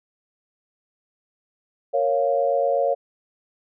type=chord; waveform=sine; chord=Bb minor; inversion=none; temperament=equal; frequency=466.2 / 554.4 / 698.5 Hz; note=Bb4 / Db5 / F5; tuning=0 / 0 / 0 cents; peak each=-25 / -20 / -24 dBFS; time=1.93-2.95 s; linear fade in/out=20 ms; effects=none